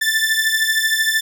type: beating tone pair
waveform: sawtooth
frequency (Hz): 1760 / 1773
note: A6 / A6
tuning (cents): 0 / +13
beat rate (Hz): 13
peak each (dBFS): -15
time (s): 0.01-1.21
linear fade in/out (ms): 10
effects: none